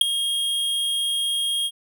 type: tone with ADSR envelope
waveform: square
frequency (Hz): 3252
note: G#7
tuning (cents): -37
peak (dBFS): -8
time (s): 0.01-1.71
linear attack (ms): 4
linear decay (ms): 8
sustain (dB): -14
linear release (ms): 52
effects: none